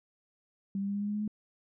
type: tone with pitch steps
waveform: sine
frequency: 196.4 / 198.57 / 200.8 / 203 / 205.2 / 207.5 / 209.8 / 212.1 Hz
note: G3 / G3 / G3 / G#3 / G#3 / G#3 / G#3 / G#3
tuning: +4 / +23 / +42 / -39 / -21 / -1 / +18 / +37 cents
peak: -30 dBFS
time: 0.75-1.278 s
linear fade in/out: 2 ms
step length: 66 ms
effects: none